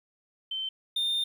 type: tone pair in turn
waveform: sine / triangle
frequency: 3093 / 3625 Hz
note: G7 / A#7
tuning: -24 / -49 cents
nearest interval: minor third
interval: 275 cents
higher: second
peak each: -30 / -24 dBFS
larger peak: second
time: 0.51-0.69 / 0.96-1.24 s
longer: second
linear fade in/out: 5 ms
effects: 11-bit